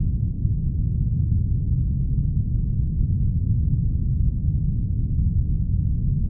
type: low-pass noise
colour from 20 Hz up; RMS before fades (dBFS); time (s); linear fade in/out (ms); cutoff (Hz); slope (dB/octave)
white; -21; 0-6.29; 10; 140; 24
effects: none